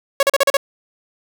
sawtooth tone bursts, 554.4 Hz, C#5, in tune, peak -7 dBFS, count 6, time 0.2-0.569 s, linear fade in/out 2 ms, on 29 ms, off 39 ms, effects none

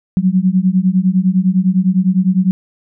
sine beating tone pair, 181 / 190.9 Hz, F#3 / G3, -38 / -46 cents, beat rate 9.9 Hz, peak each -13 dBFS, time 0.17-2.51 s, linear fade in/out 0 ms, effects none

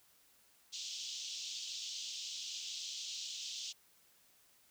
pink band-pass noise, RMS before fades -44 dBFS, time 0.72-3.73 s, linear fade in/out 20 ms, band 3000 to 6900 Hz, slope 48 dB/octave, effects white hiss -68 dBFS RMS until 4.7 s

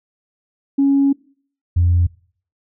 sine tone pair in turn, 277.2 / 87.11 Hz, C#4 / F2, 0 / -4 cents, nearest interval octave + minor sixth, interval 2004 cents, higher first, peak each -10 dBFS, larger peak neither, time 0.78-1.13 / 1.76-2.07 s, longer first, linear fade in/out 10 ms, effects noise-tail reverb RT60 0.5 s tail -23 dB re dry + tanh soft clip ceiling -7 dBFS

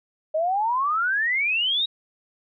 sine exponential sweep, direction up, 610 to 3851 Hz, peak -20 dBFS, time 0.34-1.86 s, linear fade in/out 10 ms, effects none

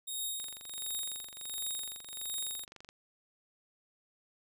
10% pulse tone with tremolo, 3729 Hz, A#7, in tune, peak -26 dBFS, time 0.07-2.65 s, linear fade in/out 10 ms, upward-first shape triangle, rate 1.4 Hz, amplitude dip 85%
click train, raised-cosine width 0.2 ms, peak -32 dBFS, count 60, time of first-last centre 0.4-2.889 s, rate 23.7 Hz
effects none

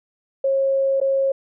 sine tone with dropouts, 542 Hz, C#5, 39 cents flat, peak -16 dBFS, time 0.44-1.32 s, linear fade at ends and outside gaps 5 ms, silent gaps 1.002-1.013 s, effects none

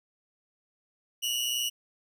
sawtooth tone pair together, 2834 / 2957 Hz, F7 / F#7, +25 / -2 cents, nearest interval minor second, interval 73 cents, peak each -28 / -27 dBFS, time 1.22-1.7 s, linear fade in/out 20 ms, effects none

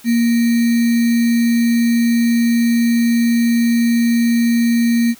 sine tone with sample-and-hold, 234 Hz, A#3, 7 cents sharp, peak -11 dBFS, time 0.04-5.15 s, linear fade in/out 50 ms, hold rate 2100 Hz, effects white hiss -44 dBFS RMS until 5.19 s

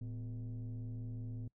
sine tone with frequency modulation, 112.7 Hz, A2, 42 cents sharp, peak -38 dBFS, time 0.01-1.48 s, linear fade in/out 5 ms, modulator 140 Hz, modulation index 0.65, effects noise-tail reverb RT60 0.1 s tail -26 dB re dry + tanh soft clip ceiling -38 dBFS

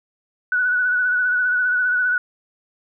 sine tone with vibrato, 1480 Hz, F#6, in tune, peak -16 dBFS, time 0.52-2.18 s, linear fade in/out 2 ms, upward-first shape sine, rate 15 Hz, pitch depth 33 cents each way, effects none

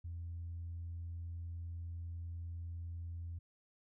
sine tone, 84.9 Hz, F2, 48 cents flat, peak -40 dBFS, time 0.04-3.39 s, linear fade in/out 10 ms, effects tanh soft clip ceiling -37 dBFS

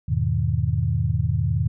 sine chord, E major seventh, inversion none, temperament equal, 82.41 / 103.83 / 123.47 / 155.56 Hz, E2 / G#2 / B2 / D#3, 0 / 0 / 0 / 0 cents, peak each -25 / -24 / -24 / -26 dBFS, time 0.08-1.68 s, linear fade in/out 10 ms, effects none

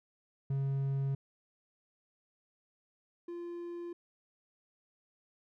triangle tone pair in turn, 136.9 / 345.6 Hz, C#3 / F4, -21 / -18 cents, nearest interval octave + major third, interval 1603 cents, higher second, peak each -28 / -37 dBFS, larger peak first, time 0.5-1.15 / 3.28-3.93 s, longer neither, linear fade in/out 5 ms, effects none

